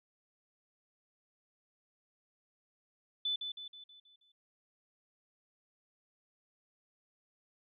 sine tone with echo, 3500 Hz, A7, 10 cents flat, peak -31 dBFS, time 3.25-3.36 s, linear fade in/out 5 ms, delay 160 ms, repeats 6, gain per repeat -6 dB, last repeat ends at 4.32 s, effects none

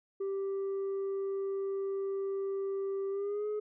sine tone with pitch glide, 391.3 to 421.8 Hz, G4 to G#4, -3 to +27 cents, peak -29 dBFS, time 0.2-3.6 s, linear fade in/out 10 ms, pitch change +130 cents, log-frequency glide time 3.1-3.47 s, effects tanh soft clip ceiling -31 dBFS

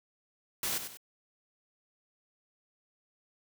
white noise with echo, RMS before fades -33 dBFS, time 0.63-0.78 s, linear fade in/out 2 ms, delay 96 ms, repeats 2, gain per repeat -8 dB, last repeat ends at 0.972 s, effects none

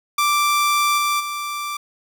sawtooth tone with level steps, 1174.7 Hz, D6, in tune, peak -12 / -14 / -21 dBFS, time 0.18-1.77 s, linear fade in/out 5 ms, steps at 0.97 / 1.19 s, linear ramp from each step 20 ms, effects none

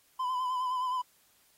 triangle tone with vibrato, 1012 Hz, B5, 42 cents sharp, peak -27 dBFS, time 0.19-1.02 s, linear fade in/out 10 ms, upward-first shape sine, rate 9.6 Hz, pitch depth 41 cents each way, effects white hiss -66 dBFS RMS until 1.57 s + AAC 48 kbps

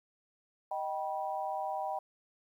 sine chord, Eb augmented, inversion none, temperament just, 622.3 / 777.8 / 972.3 Hz, Eb5 / G5 / B5, 0 / -14 / -27 cents, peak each -39 / -35 / -40 dBFS, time 0.71-1.99 s, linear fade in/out 5 ms, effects 11-bit

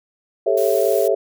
sine chord, A dominant seventh, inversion third, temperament just, 396 / 440 / 550 / 660 Hz, G4 / A4 / C#5 / E5, +18 / 0 / -14 / +2 cents, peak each -20 dBFS, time 0.46-1.15 s, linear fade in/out 10 ms
blue noise, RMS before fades -32 dBFS, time 0.57-1.08 s, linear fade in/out 5 ms
effects none

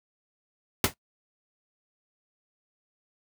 pink noise with exponential decay, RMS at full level -17 dBFS, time 0.84-0.94 s, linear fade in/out 2 ms, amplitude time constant 20 ms, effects noise-tail reverb RT60 0.1 s tail -17 dB re dry + high-pass 80 Hz 12 dB/octave

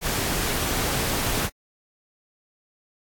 pink noise, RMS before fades -25 dBFS, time 0.01-1.5 s, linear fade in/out 50 ms, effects AAC 64 kbps

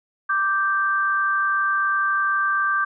sine tone pair together, 1174.7 / 1568 Hz, D6 / G6, 0 / 0 cents, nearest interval perfect fourth, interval 500 cents, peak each -21 dBFS, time 0.29-2.85 s, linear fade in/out 10 ms, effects none

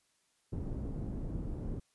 pink low-pass noise, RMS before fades -38 dBFS, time 0.52-1.8 s, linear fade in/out 10 ms, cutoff 290 Hz, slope 12 dB/octave, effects white hiss -74 dBFS RMS until 1.94 s + resampled to 24000 Hz

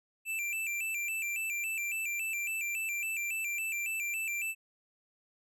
square tone with vibrato, 2500 Hz, D#7, 8 cents sharp, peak -33 dBFS, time 0.25-4.55 s, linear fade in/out 50 ms, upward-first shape square, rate 3.6 Hz, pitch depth 98 cents each way, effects none

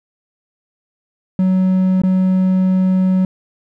triangle tone with dropouts, 186.6 Hz, F#3, 15 cents sharp, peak -9 dBFS, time 1.39-3.25 s, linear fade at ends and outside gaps 2 ms, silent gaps 2.018-2.035 s, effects none

